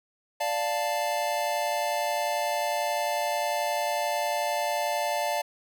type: chord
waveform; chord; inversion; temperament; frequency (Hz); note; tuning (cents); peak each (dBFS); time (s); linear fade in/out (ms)
square; D minor; none; equal; 587.3 / 698.5 / 880; D5 / F5 / A5; 0 / 0 / 0; -31; 0.4-5.42; 10
effects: none